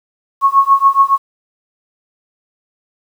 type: tone with tremolo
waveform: sine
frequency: 1098 Hz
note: C#6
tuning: 17 cents flat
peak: -3 dBFS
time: 0.41-1.18 s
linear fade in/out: 50 ms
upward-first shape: triangle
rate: 7.1 Hz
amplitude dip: 100%
effects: 7-bit